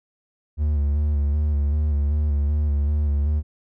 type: tone with vibrato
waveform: triangle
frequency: 73.42 Hz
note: D2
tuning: in tune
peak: -16 dBFS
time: 0.57-3.43 s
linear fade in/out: 50 ms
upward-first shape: square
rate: 2.6 Hz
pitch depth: 38 cents each way
effects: none